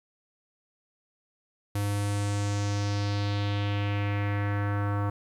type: tone with low-pass filter sweep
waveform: square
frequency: 101.9 Hz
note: G#2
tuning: 32 cents flat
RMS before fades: -28 dBFS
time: 1.75-5.1 s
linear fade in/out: 5 ms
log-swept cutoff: 12000 to 1200 Hz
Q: 2.5
effects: 10-bit